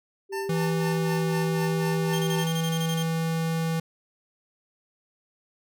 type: tone with vibrato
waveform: sine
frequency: 390 Hz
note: G4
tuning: 9 cents flat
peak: -29 dBFS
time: 0.29-2.45 s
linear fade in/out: 50 ms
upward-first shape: sine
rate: 0.75 Hz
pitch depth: 19 cents each way
type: tone with tremolo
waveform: 25% pulse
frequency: 894 Hz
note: A5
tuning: 27 cents sharp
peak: -27 dBFS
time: 0.32-2.48 s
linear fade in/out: 10 ms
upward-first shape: triangle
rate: 4 Hz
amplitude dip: 100%
type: tone with pitch glide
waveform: square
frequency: 164.81 to 163.48 Hz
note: E3 to E3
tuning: 0 to -14 cents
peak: -25 dBFS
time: 0.49-3.8 s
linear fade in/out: 5 ms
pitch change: -14 cents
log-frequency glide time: 0.61-1.76 s
type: tone bursts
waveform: sawtooth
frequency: 3182 Hz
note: G7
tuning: 25 cents sharp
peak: -29 dBFS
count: 11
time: 2.13-3.029 s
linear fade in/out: 5 ms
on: 59 ms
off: 25 ms
effects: none